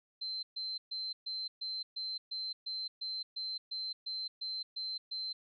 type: tone bursts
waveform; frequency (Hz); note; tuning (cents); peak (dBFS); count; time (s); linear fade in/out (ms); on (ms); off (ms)
sine; 4100; C8; -36; -36; 15; 0.21-5.33; 10; 220; 130
effects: none